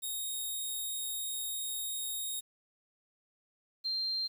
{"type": "tone pair in turn", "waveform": ["5% pulse", "sine"], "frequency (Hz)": [3729, 4170], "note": ["A#7", "C8"], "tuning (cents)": [0, -7], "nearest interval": "major second", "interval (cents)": 193, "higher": "second", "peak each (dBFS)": [-27, -31], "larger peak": "first", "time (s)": [[0.02, 2.41], [3.84, 4.28]], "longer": "first", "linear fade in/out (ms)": 20, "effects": ["10-bit"]}